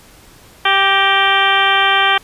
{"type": "harmonic tone with a mistuned harmonic", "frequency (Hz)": 392, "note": "G4", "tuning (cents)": 0, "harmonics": [1, 2, 3, 4, 5, 6, 7, 8, 9], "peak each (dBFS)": [-25, -17, -17, -17, -20, -19, -24, -17, -27], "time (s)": [0.65, 2.18], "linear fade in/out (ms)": 5, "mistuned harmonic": 5, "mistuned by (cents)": -50, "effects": ["pink hiss -44 dBFS RMS until 2.23 s", "resampled to 32000 Hz"]}